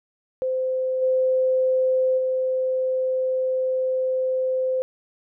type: tone with level steps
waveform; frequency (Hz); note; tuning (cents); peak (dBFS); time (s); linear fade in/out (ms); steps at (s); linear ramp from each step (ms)
sine; 517; C5; -21; -21 / -17 / -20; 0.42-4.82; 0; 1.01 / 2.17; 20
effects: none